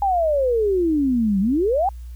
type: exponential two-way sweep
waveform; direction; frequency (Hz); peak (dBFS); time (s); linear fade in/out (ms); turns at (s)
sine; down then up; 820 to 187.6 to 820; -16; 0.02-1.89; 2; 1.4
effects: added 60 Hz sine -32 dBFS peak until 2.15 s + white hiss -58 dBFS RMS until 2.15 s